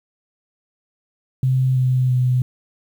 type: tone with pitch steps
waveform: sine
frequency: 130 / 128.06 / 126.15 Hz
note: C3 / C3 / B2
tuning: -11 / -37 / +37 cents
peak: -14 dBFS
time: 1.43-2.42 s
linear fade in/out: 2 ms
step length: 330 ms
effects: 8-bit